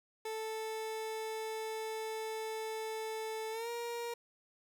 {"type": "tone with pitch glide", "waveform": "30% pulse", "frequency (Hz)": [440, 471.6], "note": ["A4", "A#4"], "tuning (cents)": [0, 20], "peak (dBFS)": -35, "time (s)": [0.25, 4.14], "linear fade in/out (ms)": 5, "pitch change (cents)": 120, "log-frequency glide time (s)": [3.51, 3.69], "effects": ["11-bit"]}